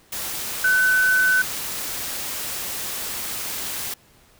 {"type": "tone in noise", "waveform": "sine", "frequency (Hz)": 1510, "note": "F#6", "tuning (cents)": 35, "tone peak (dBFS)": -15, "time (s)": [0.64, 1.42], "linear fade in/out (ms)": 5, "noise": "white", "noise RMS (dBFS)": -29, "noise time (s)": [0.12, 3.94], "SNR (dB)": 11, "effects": ["pink hiss -55 dBFS RMS until 4.39 s"]}